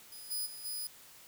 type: tone with level steps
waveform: 5% pulse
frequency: 4978 Hz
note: D#8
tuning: in tune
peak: -40 / -27 / -38 / -30 dBFS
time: 0.12-0.87 s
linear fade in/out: 2 ms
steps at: 0.3 / 0.45 / 0.64 s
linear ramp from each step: 20 ms
effects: white hiss -56 dBFS RMS until 1.27 s